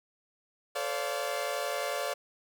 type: chord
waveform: sawtooth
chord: D minor seventh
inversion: second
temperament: equal with one note detuned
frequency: 440 / 523.3 / 574.6 / 698.5 Hz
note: A4 / C5 / D5 / F5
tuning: 0 / 0 / -38 / 0 cents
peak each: -36 / -34 / -30 / -33 dBFS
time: 0.75-2.14 s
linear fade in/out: 10 ms
effects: none